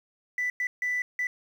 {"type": "tone bursts at uneven times", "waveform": "sine", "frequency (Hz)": 1984, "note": "B6", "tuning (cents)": 7, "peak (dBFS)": -24, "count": 4, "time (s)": [[0.38, 0.5], [0.6, 0.67], [0.82, 1.02], [1.19, 1.27]], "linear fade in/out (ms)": 2, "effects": ["tanh soft clip ceiling -23 dBFS", "9-bit"]}